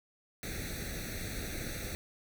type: noise with comb filter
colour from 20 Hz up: pink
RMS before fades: -39 dBFS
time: 0.43-1.95 s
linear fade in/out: 0 ms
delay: 0.49 ms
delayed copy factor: +0.95
effects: none